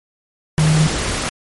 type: tone in noise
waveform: sine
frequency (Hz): 155.56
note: D#3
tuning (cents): 0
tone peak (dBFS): -11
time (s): 0.58-0.87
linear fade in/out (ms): 0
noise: pink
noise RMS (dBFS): -21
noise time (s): 0.58-1.29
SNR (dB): +7
effects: MP3 48 kbps